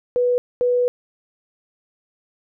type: tone bursts at uneven times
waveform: sine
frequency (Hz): 491.5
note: B4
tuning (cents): -8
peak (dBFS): -15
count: 2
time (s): 0.16-0.38 / 0.61-0.88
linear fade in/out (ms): 0
effects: none